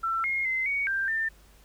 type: tone with pitch steps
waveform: sine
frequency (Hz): 1341 / 2145 / 2063 / 2239 / 1581 / 1793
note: E6 / C7 / C7 / C#7 / G6 / A6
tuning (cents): +29 / +42 / -25 / +17 / +14 / +32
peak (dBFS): -25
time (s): 0.03-1.29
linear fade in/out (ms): 10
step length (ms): 210
effects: added 50 Hz sine -55 dBFS peak until 1.64 s + pink hiss -59 dBFS RMS until 1.64 s